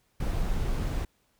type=noise; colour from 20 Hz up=brown; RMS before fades=-28 dBFS; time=0.2-1.05 s; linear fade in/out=5 ms; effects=pink hiss -70 dBFS RMS until 1.39 s